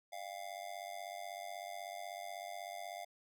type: tone with amplitude modulation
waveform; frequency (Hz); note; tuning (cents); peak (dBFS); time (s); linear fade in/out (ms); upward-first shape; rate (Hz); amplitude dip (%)
square; 698.5; F5; 0; -40; 0.12-3.05; 10; sine; 96.2; 95
effects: none